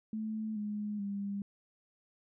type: tone with pitch steps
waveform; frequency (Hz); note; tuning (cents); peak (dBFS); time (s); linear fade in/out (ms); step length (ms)
sine; 217.8 / 208.9 / 200.4; A3 / G#3 / G3; -17 / +10 / +38; -34; 0.13-1.42; 2; 430
effects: none